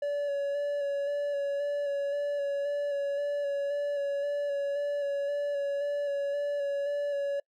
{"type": "tone with vibrato", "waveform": "triangle", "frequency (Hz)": 570, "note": "C#5", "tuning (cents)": 48, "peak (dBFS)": -26, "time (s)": [0.02, 7.4], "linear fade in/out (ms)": 5, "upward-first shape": "square", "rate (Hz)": 1.9, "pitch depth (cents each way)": 18, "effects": ["noise-tail reverb RT60 0.1 s tail -26 dB re dry"]}